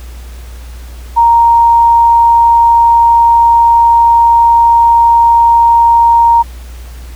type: tone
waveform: sine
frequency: 932.3 Hz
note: A#5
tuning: in tune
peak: -3 dBFS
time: 1.16-6.43 s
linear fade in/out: 20 ms
effects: added 60 Hz sine -25 dBFS peak until 7.15 s + pink hiss -38 dBFS RMS until 7.15 s